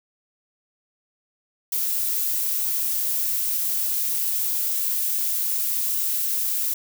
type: noise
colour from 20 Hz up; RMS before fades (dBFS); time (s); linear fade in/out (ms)
violet; -24; 1.72-6.74; 5
effects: none